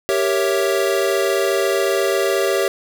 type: chord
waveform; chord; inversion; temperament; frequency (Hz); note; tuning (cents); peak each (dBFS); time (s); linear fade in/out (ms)
square; G diminished seventh; none; equal; 392 / 466.2 / 554.4 / 659.3; G4 / Bb4 / Db5 / Fb5; 0 / 0 / 0 / 0; -20 / -25 / -22 / -25; 0.09-2.68; 0
effects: none